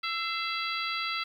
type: harmonic tone with a mistuned harmonic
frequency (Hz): 666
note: E5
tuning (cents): +18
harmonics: 2 / 3 / 4 / 5 / 6 / 7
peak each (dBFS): -34 / -36 / -37 / -38 / -39 / -39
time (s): 0.03-1.24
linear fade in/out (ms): 10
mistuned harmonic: 3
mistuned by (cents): +55
effects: 10-bit